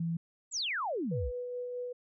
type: tone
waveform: sine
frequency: 166.6 Hz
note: E3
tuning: 19 cents sharp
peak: -30 dBFS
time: 0-0.17 s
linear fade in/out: 5 ms
type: exponential sweep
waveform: sine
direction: down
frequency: 7970 to 47.17 Hz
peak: -31 dBFS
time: 0.51-1.32 s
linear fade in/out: 50 ms
type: tone with tremolo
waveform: sine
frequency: 492.8 Hz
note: B4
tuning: 4 cents flat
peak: -34 dBFS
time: 1.11-1.93 s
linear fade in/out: 10 ms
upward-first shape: sine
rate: 4.7 Hz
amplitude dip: 25%
effects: none